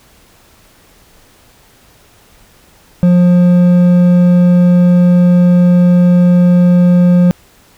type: tone with hard clipping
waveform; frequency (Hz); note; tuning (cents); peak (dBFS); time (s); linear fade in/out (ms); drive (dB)
triangle; 177.3; F3; +26; -6; 3.03-7.31; 0; 9
effects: pink hiss -46 dBFS RMS until 7.77 s